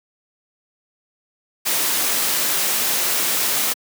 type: noise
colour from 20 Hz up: white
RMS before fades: -20 dBFS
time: 1.65-3.74 s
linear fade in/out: 20 ms
effects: high-pass 200 Hz 12 dB/octave